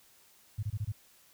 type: tone bursts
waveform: sine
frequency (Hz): 104.8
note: G#2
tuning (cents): +16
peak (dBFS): -30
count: 5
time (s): 0.58-0.922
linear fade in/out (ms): 10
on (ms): 50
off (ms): 23
effects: white hiss -62 dBFS RMS until 1.33 s